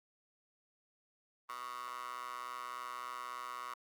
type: tone with high-pass filter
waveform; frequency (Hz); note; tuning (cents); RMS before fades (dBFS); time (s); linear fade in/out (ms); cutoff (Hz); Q
15% pulse; 123.47; B2; 0; -44; 1.49-3.74; 5; 1100; 5
effects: Opus 24 kbps